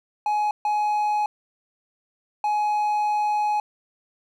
triangle tone bursts at uneven times, 840 Hz, G#5, 19 cents sharp, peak -18 dBFS, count 3, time 0.26-0.51 / 0.65-1.26 / 2.44-3.6 s, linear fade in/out 2 ms, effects none

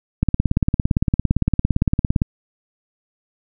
click train, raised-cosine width 5 ms, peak -3 dBFS, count 36, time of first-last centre 0.23-2.219 s, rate 17.6 Hz, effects none

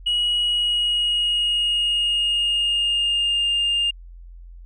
sine tone with pitch glide, 2906 to 2812 Hz, F#7 to F7, -32 to +11 cents, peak -16 dBFS, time 0.06-3.91 s, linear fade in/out 10 ms, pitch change -57 cents, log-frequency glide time 0.43-3.5 s, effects tanh soft clip ceiling -16 dBFS + added 43 Hz sine -38 dBFS peak until 4.65 s

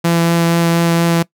sawtooth tone with vibrato, 168.5 Hz, E3, 38 cents sharp, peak -7 dBFS, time 0.04-1.23 s, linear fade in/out 10 ms, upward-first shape sine, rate 4.2 Hz, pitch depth 8 cents each way, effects noise-tail reverb RT60 0.1 s tail -21 dB re dry

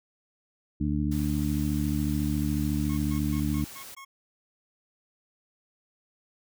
harmonic tone, 74 Hz, D2, 14 cents sharp, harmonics 1 / 2 / 3 / 4, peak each -30 / -30 / -30 / -30 dBFS, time 0.8-3.65 s, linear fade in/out 10 ms
white noise, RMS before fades -44 dBFS, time 1.11-3.95 s, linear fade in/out 10 ms
25% pulse tone bursts, 1090 Hz, C#6, 29 cents flat, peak -39 dBFS, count 6, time 2.89-4.05 s, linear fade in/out 10 ms, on 85 ms, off 130 ms
effects none

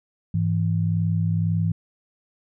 sine tone pair together, 102.89 / 164.81 Hz, G#2 / E3, -16 / 0 cents, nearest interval minor sixth, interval 816 cents, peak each -22 dBFS, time 0.34-1.72 s, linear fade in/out 5 ms, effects none

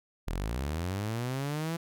sawtooth linear sweep, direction up, 36.85 to 169.5 Hz, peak -27 dBFS, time 0.27-1.77 s, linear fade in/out 10 ms, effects none

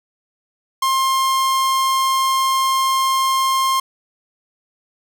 45% pulse tone, 1061 Hz, C6, 24 cents sharp, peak -15 dBFS, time 0.82-3.8 s, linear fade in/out 5 ms, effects none

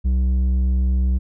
square tone with low-pass filter, 63.7 Hz, C2, 46 cents flat, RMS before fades -18 dBFS, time 0.04-1.19 s, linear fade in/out 20 ms, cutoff 150 Hz, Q 0.86, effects none

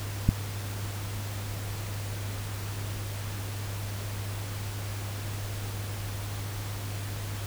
click, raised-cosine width 5 ms, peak -8 dBFS, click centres 0.29 s, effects added 101 Hz sine -33 dBFS peak until 7.46 s + pink hiss -40 dBFS RMS until 7.46 s

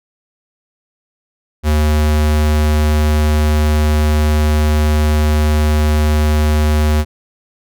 square tone, 75.9 Hz, D#2, 42 cents flat, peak -11 dBFS, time 1.63-7.05 s, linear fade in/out 50 ms, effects none

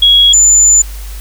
sine tone pair in turn, 3322 / 7039 Hz, G#7 / A8, 0 / 0 cents, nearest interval octave + minor second, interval 1300 cents, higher second, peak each -3 dBFS, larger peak neither, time 0.02-0.33 / 0.33-0.82 s, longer second, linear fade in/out 5 ms, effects added 50 Hz sine -22 dBFS peak until 1.2 s + white hiss -34 dBFS RMS until 1.2 s

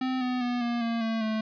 square tone with pitch steps, 258.2 / 251.1 / 244.3 / 237.6 / 231.1 / 224.8 / 218.6 Hz, C4 / B3 / B3 / A#3 / A#3 / A3 / A3, -23 / +29 / -19 / +33 / -15 / +37 / -11 cents, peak -27 dBFS, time 0.01-1.41 s, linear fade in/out 5 ms, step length 200 ms, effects resampled to 11025 Hz + 11-bit

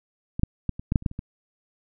clicks, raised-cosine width 5 ms, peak -16 / -6 / -12 / -22 / -10 / -6 / -27 / -9 / -26 / -19 dBFS, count 10, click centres 0.395 / 0.434 / 0.693 / 0.795 / 0.921 / 0.958 / 1.024 / 1.062 / 1.114 / 1.191 s, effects none

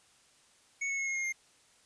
square tone with pitch steps, 2217 / 2197 / 2176 / 2156 / 2137 / 2117 Hz, C#7 / C#7 / C#7 / C#7 / C7 / C7, 0 / -16 / -33 / -49 / +36 / +20 cents, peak -32 dBFS, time 0.81-1.326 s, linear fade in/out 10 ms, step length 86 ms, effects white hiss -64 dBFS RMS until 1.85 s + resampled to 22050 Hz

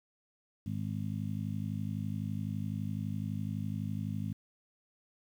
harmonic tone, 51.91 Hz, G#1, in tune, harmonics 2 / 3 / 4 / 5, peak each -37 / -39 / -38 / -44 dBFS, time 0.66-4.33 s, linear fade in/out 5 ms, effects 10-bit

